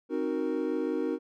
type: chord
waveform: triangle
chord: C half-diminished seventh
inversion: none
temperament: equal with one note detuned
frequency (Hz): 265.1 / 311.1 / 370 / 466.2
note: C4 / Eb4 / Gb4 / Bb4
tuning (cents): +23 / 0 / 0 / 0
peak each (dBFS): -32 / -30 / -32 / -31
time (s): 0.09-1.19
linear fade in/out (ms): 50
effects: none